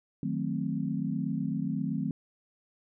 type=chord; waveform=sine; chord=D# diminished seventh; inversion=none; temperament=equal with one note detuned; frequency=155.56 / 183.4 / 220 / 261.6 Hz; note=D#3 / F#3 / A3 / C4; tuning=0 / -15 / 0 / 0 cents; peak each=-34 dBFS; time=0.23-2.11 s; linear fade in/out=2 ms; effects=none